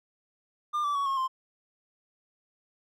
triangle tone with pitch steps, 1200 / 1159.8 / 1120.9 / 1083.4 / 1047.1 Hz, D6 / D6 / C#6 / C#6 / C6, +37 / -22 / +19 / -40 / +1 cents, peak -24 dBFS, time 0.73-1.28 s, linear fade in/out 20 ms, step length 110 ms, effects none

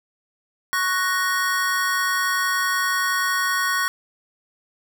square chord, F# major, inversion second, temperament equal, 1108.7 / 1480 / 1864.7 Hz, C#6 / F#6 / A#6, 0 / 0 / 0 cents, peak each -25 dBFS, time 0.73-3.88 s, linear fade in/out 0 ms, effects none

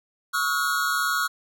square tone cluster, 1115 / 1292 / 1434 Hz, C#6 / E6 / F6, +10 / -35 / +45 cents, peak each -31 / -28 / -25 dBFS, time 0.33-1.28 s, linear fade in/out 20 ms, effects none

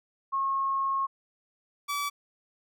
sine / sawtooth tone pair in turn, 1086 / 1149.3 Hz, C#6 / D6, -36 / -38 cents, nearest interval minor second, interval 98 cents, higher second, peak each -25 dBFS, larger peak neither, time 0.32-1.07 / 1.88-2.1 s, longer first, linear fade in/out 20 ms, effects none

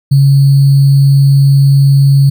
sine tone with sample-and-hold, 138.59 Hz, C#3, in tune, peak -3 dBFS, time 0.11-2.3 s, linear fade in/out 10 ms, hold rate 4410 Hz, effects none

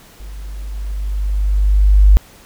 sine tone with level ramp, 49.95 Hz, G1, 33 cents sharp, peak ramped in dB -29 to -3 dBFS, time 0.2-2.17 s, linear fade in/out 0 ms, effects pink hiss -44 dBFS RMS until 2.45 s

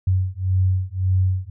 sine beating tone pair, 92.5 / 94.3 Hz, F#2 / F#2, 0 / +33 cents, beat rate 1.8 Hz, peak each -20 dBFS, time 0.07-1.5 s, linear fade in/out 5 ms, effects none

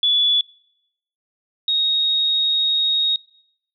sine tone pair in turn, 3432 / 3752 Hz, A7 / A#7, -44 / +11 cents, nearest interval major second, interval 155 cents, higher second, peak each -14 / -16 dBFS, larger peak first, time 0.03-0.41 / 1.68-3.16 s, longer second, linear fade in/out 2 ms, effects noise-tail reverb RT60 0.8 s tail -24 dB re dry

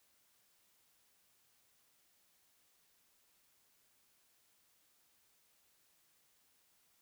silence, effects white hiss -73 dBFS RMS until 7.01 s

